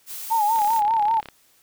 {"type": "noise", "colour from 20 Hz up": "blue", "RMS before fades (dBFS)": -34, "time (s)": [0.06, 0.82], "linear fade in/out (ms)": 50}
{"type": "tone with vibrato", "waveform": "sine", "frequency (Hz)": 869, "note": "A5", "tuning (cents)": -22, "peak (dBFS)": -17, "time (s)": [0.3, 1.21], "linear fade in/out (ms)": 20, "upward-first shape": "sine", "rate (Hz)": 5.1, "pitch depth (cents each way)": 98}
{"type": "click train", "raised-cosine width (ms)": 0.3, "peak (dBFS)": -21, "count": 26, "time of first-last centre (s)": [0.56, 1.287], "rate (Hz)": 34.4}
{"effects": ["white hiss -59 dBFS RMS until 1.62 s"]}